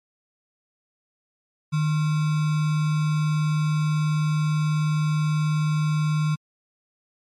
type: tone with sample-and-hold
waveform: sine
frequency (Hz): 153.1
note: D#3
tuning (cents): -28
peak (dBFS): -19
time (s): 1.72-6.36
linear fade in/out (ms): 20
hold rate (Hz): 1225
effects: low-pass 7000 Hz 12 dB/octave + MP3 64 kbps

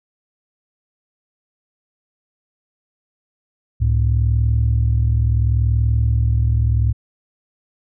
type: tone pair together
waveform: sine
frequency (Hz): 69.3 / 110.01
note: C#2 / A2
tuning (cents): 0 / 0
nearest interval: minor sixth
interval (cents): 800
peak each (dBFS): -15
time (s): 3.8-6.93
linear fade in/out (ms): 20
effects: tanh soft clip ceiling -8 dBFS

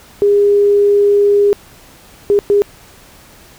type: tone bursts at uneven times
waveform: sine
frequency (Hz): 407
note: G#4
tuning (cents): -35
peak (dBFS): -7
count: 3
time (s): 0.22-1.53 / 2.3-2.39 / 2.5-2.62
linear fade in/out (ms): 0
effects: pink hiss -42 dBFS RMS until 3.58 s

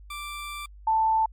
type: tone pair in turn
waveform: 20% pulse / sine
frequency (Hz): 1174.7 / 884.4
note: D6 / A5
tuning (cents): 0 / +9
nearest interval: perfect fourth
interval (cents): 491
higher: first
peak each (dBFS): -29 / -19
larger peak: second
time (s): 0.1-0.66 / 0.87-1.26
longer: first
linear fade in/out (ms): 5
effects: added 50 Hz sine -44 dBFS peak until 1.32 s + MP3 64 kbps

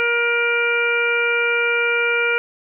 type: harmonic tone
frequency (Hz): 472.8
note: A#4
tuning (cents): +24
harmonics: 1 / 2 / 3 / 4 / 5 / 6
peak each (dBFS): -22 / -32 / -20 / -32 / -20 / -32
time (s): 0-2.38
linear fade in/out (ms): 0
effects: none

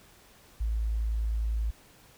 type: tone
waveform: sine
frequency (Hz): 55.1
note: A1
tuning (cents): +3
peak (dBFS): -26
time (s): 0.6-1.71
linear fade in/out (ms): 10
effects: pink hiss -57 dBFS RMS until 2.17 s

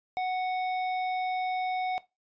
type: tone with hard clipping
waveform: triangle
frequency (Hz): 740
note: F#5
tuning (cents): 0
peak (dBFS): -29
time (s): 0.17-1.98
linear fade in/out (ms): 0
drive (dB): 13
effects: noise-tail reverb RT60 0.2 s tail -17 dB re dry + resampled to 16000 Hz

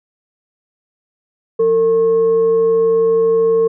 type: tone with frequency modulation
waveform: sine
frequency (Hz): 453.1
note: A#4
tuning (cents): -49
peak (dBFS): -10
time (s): 1.59-3.68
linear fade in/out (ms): 10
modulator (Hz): 630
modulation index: 0.22
effects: none

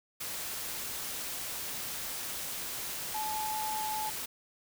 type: tone in noise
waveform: sine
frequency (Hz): 862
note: A5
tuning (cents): -36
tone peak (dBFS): -33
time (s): 3.14-4.1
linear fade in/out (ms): 10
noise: white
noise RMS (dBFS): -38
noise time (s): 0.2-4.26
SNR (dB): +2
effects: none

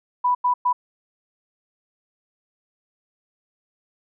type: tone bursts at uneven times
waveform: sine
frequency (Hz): 987.8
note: B5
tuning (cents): 0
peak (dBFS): -16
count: 3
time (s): 0.24-0.35 / 0.44-0.54 / 0.65-0.73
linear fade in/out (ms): 10
effects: none

